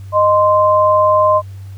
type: tone pair together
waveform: sine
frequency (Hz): 618.2 / 1041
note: D#5 / C6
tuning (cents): -11 / -9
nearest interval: major sixth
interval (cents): 902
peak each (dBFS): -11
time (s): 0.12-1.42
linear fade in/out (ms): 50
effects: added 97 Hz sine -28 dBFS peak until 1.77 s + pink hiss -50 dBFS RMS until 1.77 s